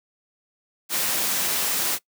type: high-pass noise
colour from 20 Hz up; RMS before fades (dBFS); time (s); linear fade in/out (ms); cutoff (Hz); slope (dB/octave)
white; -24; 0.89-1.99; 50; 150; 12
effects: noise-tail reverb RT60 0.1 s tail -21 dB re dry